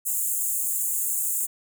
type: high-pass noise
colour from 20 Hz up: pink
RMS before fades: -26 dBFS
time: 0.05-1.47 s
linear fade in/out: 20 ms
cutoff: 6900 Hz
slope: 96 dB/octave
effects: none